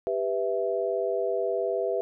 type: chord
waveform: sine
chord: E minor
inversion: first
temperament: just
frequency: 395.6 / 494.4 / 659.3 Hz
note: G4 / B4 / E5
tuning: +16 / +2 / 0 cents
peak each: -29 dBFS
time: 0.07-2.01 s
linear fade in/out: 0 ms
effects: none